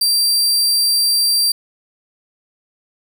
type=tone; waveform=sawtooth; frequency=4707 Hz; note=D8; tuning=3 cents sharp; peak=-10 dBFS; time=0.01-1.52 s; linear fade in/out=5 ms; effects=none